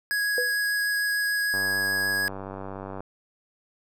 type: tone with vibrato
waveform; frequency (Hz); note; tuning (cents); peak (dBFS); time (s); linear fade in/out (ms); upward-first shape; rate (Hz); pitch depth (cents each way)
square; 1662; G#6; +1; -24; 0.11-2.28; 0; triangle; 6.7; 8
type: tone with exponential decay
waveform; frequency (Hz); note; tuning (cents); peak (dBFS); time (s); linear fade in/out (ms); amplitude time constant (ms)
sine; 493.9; B4; 0; -22; 0.38-0.57; 1; 41
type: click train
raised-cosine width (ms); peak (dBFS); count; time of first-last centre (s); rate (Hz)
1; -22; 143; 1.54-3.005; 96.9
effects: none